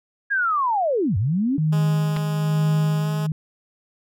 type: linear two-way sweep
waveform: sine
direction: down then up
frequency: 1661.2 to 87.3 to 294 Hz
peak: -18 dBFS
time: 0.3-1.58 s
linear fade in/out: 20 ms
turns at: 1.17 s
type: tone with tremolo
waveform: sine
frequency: 155.56 Hz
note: D#3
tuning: in tune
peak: -16 dBFS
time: 1.58-3.32 s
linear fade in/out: 2 ms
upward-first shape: sine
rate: 1.1 Hz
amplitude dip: 45%
type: tone with pitch glide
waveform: 10% pulse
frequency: 207.7 to 210.5 Hz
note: G#3 to G#3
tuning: 0 to +24 cents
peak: -22 dBFS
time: 1.72-3.27 s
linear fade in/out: 10 ms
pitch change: +24 cents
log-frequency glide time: 2.99-3.09 s
type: clicks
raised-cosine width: 0.3 ms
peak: -15 dBFS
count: 2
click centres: 2.164 / 2.169 s
effects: none